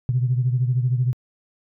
sine beating tone pair, 123.47 / 136.47 Hz, B2 / C#3, 0 / -27 cents, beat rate 13 Hz, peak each -18 / -24 dBFS, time 0.09-1.13 s, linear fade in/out 0 ms, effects tanh soft clip ceiling -10 dBFS

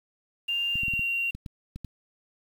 sine tone with pitch glide, 2794 to 2759 Hz, F7 to F7, 0 to -22 cents, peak -25 dBFS, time 0.48-1.31 s, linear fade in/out 10 ms, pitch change -22 cents, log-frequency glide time 0.74-0.84 s
clicks, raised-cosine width 5 ms, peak -25 dBFS, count 9, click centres 0.756 / 0.834 / 0.882 / 0.937 / 0.994 / 1.35 / 1.462 / 1.76 / 1.847 s
effects 8-bit

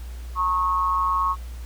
sine tone with amplitude modulation, 1095 Hz, C#6, 22 cents flat, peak -16 dBFS, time 0.35-1.36 s, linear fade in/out 50 ms, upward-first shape sine, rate 179 Hz, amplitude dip 70%, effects added 60 Hz sine -32 dBFS peak until 1.65 s + pink hiss -49 dBFS RMS until 1.65 s

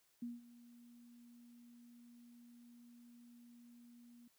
sine tone with ADSR envelope, 238.6 Hz, A#3, 41 cents sharp, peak -40 dBFS, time 0.22-4.28 s, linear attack 6 ms, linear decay 180 ms, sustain -18 dB, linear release 5 ms, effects white hiss -75 dBFS RMS until 4.38 s

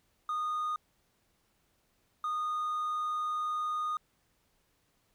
triangle tone pair in turn, 1231 / 1231 Hz, D#6 / D#6, -19 / -19 cents, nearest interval unison, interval 0 cents, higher neither, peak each -28 dBFS, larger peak neither, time 0.29-0.76 / 2.24-3.97 s, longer second, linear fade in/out 2 ms, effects tanh soft clip ceiling -24 dBFS + pink hiss -73 dBFS RMS until 5.14 s

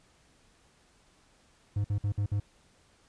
triangle tone bursts, 102 Hz, G#2, 31 cents flat, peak -24 dBFS, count 5, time 1.76-2.4 s, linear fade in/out 5 ms, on 84 ms, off 55 ms, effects pink hiss -64 dBFS RMS until 3.08 s + resampled to 22050 Hz

